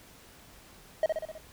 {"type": "tone with echo", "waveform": "triangle", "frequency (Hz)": 632, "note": "D#5", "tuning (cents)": 27, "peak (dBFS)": -19, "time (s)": [1.03, 1.06], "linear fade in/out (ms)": 2, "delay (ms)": 64, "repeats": 5, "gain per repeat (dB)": -4, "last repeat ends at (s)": 1.38, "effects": ["pink hiss -54 dBFS RMS until 1.52 s"]}